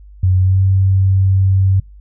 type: tone with pitch glide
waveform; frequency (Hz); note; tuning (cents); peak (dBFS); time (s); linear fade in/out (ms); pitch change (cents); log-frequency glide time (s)
sine; 92.5 to 95.76; F#2 to G2; 0 to -40; -9; 0.23-1.8; 5; +60; 0.38-0.61
effects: noise-tail reverb RT60 0.2 s tail -24 dB re dry + added 50 Hz sine -36 dBFS peak until 2 s